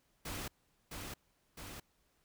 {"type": "noise with echo", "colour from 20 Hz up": "pink", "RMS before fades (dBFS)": -42, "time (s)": [0.25, 0.48], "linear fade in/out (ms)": 5, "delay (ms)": 660, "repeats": 2, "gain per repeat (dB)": -3, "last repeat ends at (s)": 1.8, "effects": ["pink hiss -75 dBFS RMS until 2.24 s"]}